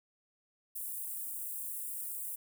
white high-pass noise, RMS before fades -40 dBFS, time 0.75-2.36 s, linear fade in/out 10 ms, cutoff 8400 Hz, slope 48 dB/octave, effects none

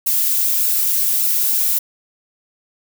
violet noise with flanger, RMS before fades -17 dBFS, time 0.06-1.79 s, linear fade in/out 10 ms, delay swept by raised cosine 0.73 to 4.73 ms, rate 1.7 Hz, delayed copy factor +0.5, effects none

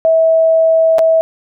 sine tone with dropouts, 649 Hz, E5, 27 cents flat, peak -7 dBFS, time 0.05-1.21 s, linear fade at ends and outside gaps 0 ms, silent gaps 0.984-0.991 s, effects none

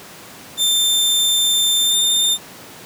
sawtooth tone with pitch glide, 3577 to 3608 Hz, A7 to A7, +28 to +43 cents, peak -11 dBFS, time 0.57-2.38 s, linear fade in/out 50 ms, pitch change +15 cents, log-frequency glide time 1.82-2.02 s, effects pink hiss -38 dBFS RMS until 2.85 s + high-pass 150 Hz 12 dB/octave

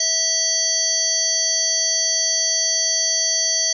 harmonic tone with a mistuned harmonic, 650 Hz, E5, 24 cents flat, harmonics 1 / 3 / 5 / 7 / 9 / 10, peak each -32 / -31 / -31 / -21 / -21 / -24 dBFS, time 0-3.73 s, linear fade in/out 5 ms, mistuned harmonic 10, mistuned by -60 cents, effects none

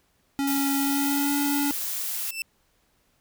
square tone with pitch glide, 277.6 to 285.4 Hz, C#4 to D4, +3 to -49 cents, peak -24 dBFS, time 0.39-1.71 s, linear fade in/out 0 ms, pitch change +48 cents, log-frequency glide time 0.8-1.36 s
blue noise, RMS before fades -30 dBFS, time 0.47-2.31 s, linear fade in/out 5 ms
sawtooth tone with exponential growth, 2663 Hz, E7, 17 cents sharp, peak -22 dBFS, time 2.13-2.42 s, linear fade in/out 1 ms, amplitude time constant 62 ms
effects pink hiss -67 dBFS RMS until 3.2 s

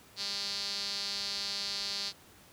sawtooth tone with band-pass filter, 200 Hz, G3, 35 cents sharp, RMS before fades -36 dBFS, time 0.16-2.13 s, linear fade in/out 50 ms, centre 4500 Hz, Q 5.9, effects pink hiss -57 dBFS RMS until 2.52 s + high-pass 60 Hz 12 dB/octave

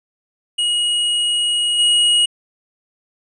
square tone with level steps, 2893 Hz, F#7, 40 cents flat, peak -16 / -12 dBFS, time 0.58-2.26 s, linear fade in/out 10 ms, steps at 1.78 s, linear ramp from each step 20 ms, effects resampled to 22050 Hz

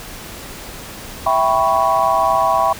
sine chord, C# half-diminished seventh, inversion first, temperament equal, 659.3 / 784 / 987.8 / 1108.7 Hz, E5 / G5 / B5 / C#6, 0 / 0 / 0 / 0 cents, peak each -18 dBFS, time 1.26-2.73 s, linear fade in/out 5 ms, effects pink hiss -33 dBFS RMS until 2.79 s

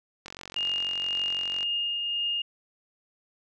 click train, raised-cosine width 0.2 ms, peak -22 dBFS, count 64, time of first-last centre 0.26-1.63 s, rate 46 Hz
sine tone with tremolo, 2835 Hz, F7, 25 cents sharp, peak -25 dBFS, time 0.56-2.42 s, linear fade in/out 5 ms, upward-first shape triangle, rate 1.9 Hz, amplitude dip 30%
effects none

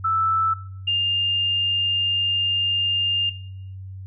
sine tone pair in turn, 1318.5 / 2809 Hz, E6 / F7, 0 / +9 cents, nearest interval octave + minor second, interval 1309 cents, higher second, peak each -18 dBFS, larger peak neither, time 0.04-0.54 / 0.87-3.3 s, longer second, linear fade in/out 10 ms, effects noise-tail reverb RT60 0.7 s tail -19 dB re dry + added 95 Hz sine -33 dBFS peak until 4.06 s

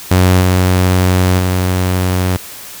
sawtooth tone with level steps, 91.8 Hz, F#2, 13 cents flat, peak -3 / -5 / -8 dBFS, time 0.11-2.37 s, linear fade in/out 5 ms, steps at 0.4 / 1.38 s, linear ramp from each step 20 ms, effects white hiss -31 dBFS RMS until 2.8 s

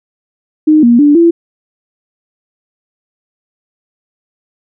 sine tone with pitch steps, 307.9 / 237.5 / 292 / 337.4 Hz, D#4 / A#3 / D4 / E4, -18 / +33 / -10 / +40 cents, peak -3 dBFS, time 0.67-1.31 s, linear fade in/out 10 ms, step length 160 ms, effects none

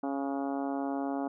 harmonic tone with a mistuned harmonic, 138.59 Hz, C#3, in tune, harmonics 2 / 3 / 4 / 5 / 6 / 7 / 8 / 9 / 10, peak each -32 / -42 / -41 / -38 / -40 / -48 / -48 / -50 / -52 dBFS, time 0.03-1.28 s, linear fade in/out 5 ms, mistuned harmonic 10, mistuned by +60 cents, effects none

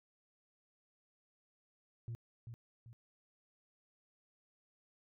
sine tone with echo, 116.54 Hz, A#2, in tune, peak -38 dBFS, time 2.08-2.15 s, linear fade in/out 0 ms, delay 390 ms, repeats 2, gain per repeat -7 dB, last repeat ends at 2.93 s, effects tanh soft clip ceiling -38 dBFS

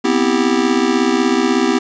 square chord, C major seventh, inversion third, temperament just, 245.3 / 261.6 / 327 / 392.4 Hz, B3 / C4 / E4 / G4, -12 / 0 / -14 / +2 cents, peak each -19 dBFS, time 0.04-1.79 s, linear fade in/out 10 ms, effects resampled to 16000 Hz + 7-bit

